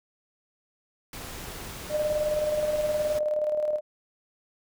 pink noise, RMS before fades -39 dBFS, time 1.13-3.19 s, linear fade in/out 2 ms
sine tone with tremolo, 605 Hz, D#5, 49 cents flat, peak -22 dBFS, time 1.89-3.81 s, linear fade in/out 50 ms, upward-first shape square, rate 19 Hz, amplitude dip 40%
effects none

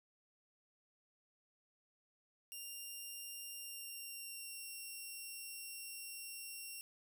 5% pulse tone with pitch glide, 2791 to 2741 Hz, F7 to F7, -2 to -33 cents, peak -38 dBFS, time 2.52-6.81 s, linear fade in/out 0 ms, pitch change -31 cents, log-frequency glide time 3.57-4.69 s, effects none

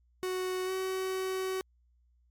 45% pulse tone with pitch glide, 370.1 to 377 Hz, F#4 to F#4, 0 to +32 cents, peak -31 dBFS, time 0.23-1.61 s, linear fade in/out 0 ms, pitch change +32 cents, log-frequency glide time 0.65-0.71 s, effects added 60 Hz sine -64 dBFS peak until 2.3 s + MP3 96 kbps

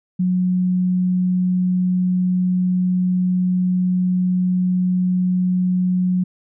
sine tone, 182.2 Hz, F#3, 26 cents flat, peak -15 dBFS, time 0.19-6.24 s, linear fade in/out 10 ms, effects none

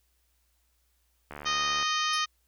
click train, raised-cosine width 0.5 ms, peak -25 dBFS, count 39, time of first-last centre 1.31-1.827 s, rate 73.5 Hz
harmonic tone, 619 Hz, D#5, 9 cents flat, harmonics 2 / 3 / 4 / 5 / 6 / 7 / 8 / 9 / 10, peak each -29 / -34 / -36 / -33 / -37 / -39 / -39 / -41 / -38 dBFS, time 1.45-2.26 s, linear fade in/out 20 ms
35% pulse tone with exponential decay, 5274 Hz, E8, in tune, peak -28 dBFS, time 2.13-2.25 s, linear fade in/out 5 ms, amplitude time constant 26 ms
effects added 60 Hz sine -70 dBFS peak until 2.47 s + white hiss -73 dBFS RMS until 2.47 s

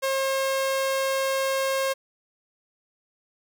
sawtooth tone, 537 Hz, C5, 45 cents sharp, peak -19 dBFS, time 0.02-1.94 s, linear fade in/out 20 ms, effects none

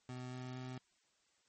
25% pulse tone with pitch steps, 126.2 / 127.08 / 127.96 Hz, B2 / B2 / C3, +38 / +50 / -38 cents, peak -40 dBFS, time 0.09-0.78 s, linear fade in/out 2 ms, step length 230 ms, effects white hiss -75 dBFS RMS until 1.48 s + MP3 32 kbps

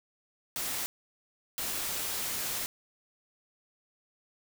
white noise bursts at uneven times, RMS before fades -34 dBFS, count 2, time 0.56-0.86 / 1.58-2.66 s, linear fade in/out 0 ms, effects none

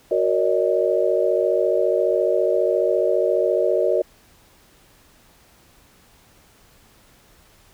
sine chord, D# minor seventh, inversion first, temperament equal with one note detuned, 370 / 466.2 / 567.7 / 622.3 Hz, F#4 / A#4 / C#5 / D#5, 0 / 0 / +41 / 0 cents, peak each -22 dBFS, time 0.11-4.02 s, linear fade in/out 5 ms, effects pink hiss -54 dBFS RMS until 7.73 s

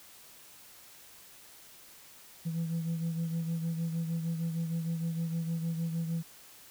sine beating tone pair, 164.81 / 171.31 Hz, E3 / F3, 0 / -33 cents, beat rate 6.5 Hz, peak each -29 / -37 dBFS, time 2.45-6.23 s, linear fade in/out 20 ms, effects tanh soft clip ceiling -28 dBFS + white hiss -54 dBFS RMS until 6.7 s

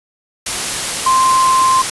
sine tone in noise, 1046.5 Hz, C6, in tune, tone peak -9 dBFS, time 1.06-1.82 s, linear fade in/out 5 ms, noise white, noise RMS -19 dBFS, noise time 0.46-1.9 s, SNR +7 dB, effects resampled to 24000 Hz

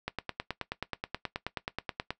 click train, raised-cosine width 0.3 ms, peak -16 dBFS, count 20, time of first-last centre 0.08-2.106 s, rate 9.38 Hz, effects noise-tail reverb RT60 0.1 s tail -17 dB re dry

